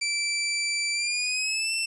20% pulse tone with pitch glide, 2332 to 2679 Hz, D7 to E7, -13 to +27 cents, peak -20 dBFS, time 0.01-1.86 s, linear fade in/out 10 ms, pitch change +240 cents, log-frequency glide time 0.92-1.73 s, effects resampled to 24000 Hz + 10-bit

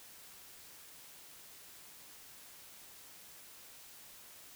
silence, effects white hiss -55 dBFS RMS until 4.55 s

